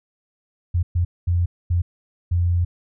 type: tone bursts at uneven times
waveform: sine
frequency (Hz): 87.31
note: F2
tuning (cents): 0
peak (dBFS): -16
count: 5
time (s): 0.74-0.83 / 0.95-1.05 / 1.27-1.46 / 1.7-1.82 / 2.31-2.65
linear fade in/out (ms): 10
effects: none